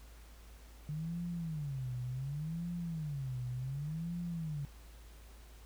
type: tone with vibrato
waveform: sine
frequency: 146.83 Hz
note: D3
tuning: in tune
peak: -36 dBFS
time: 0.89-4.65 s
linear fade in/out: 0 ms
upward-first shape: sine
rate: 0.68 Hz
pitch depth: 290 cents each way
effects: added 55 Hz sine -52 dBFS peak until 5.65 s + pink hiss -61 dBFS RMS until 5.65 s